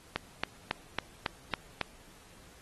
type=click train; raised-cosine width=0.3 ms; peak=-13 dBFS; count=7; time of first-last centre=0.16-1.813 s; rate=3.63 Hz; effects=pink hiss -57 dBFS RMS until 2.61 s + AAC 32 kbps